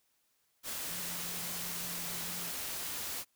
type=tone in noise; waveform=sine; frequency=174 Hz; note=F3; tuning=6 cents flat; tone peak=-49 dBFS; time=0.87-2.53 s; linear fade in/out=50 ms; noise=white; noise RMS=-39 dBFS; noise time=0.63-3.25 s; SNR=-13 dB; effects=white hiss -75 dBFS RMS until 3.35 s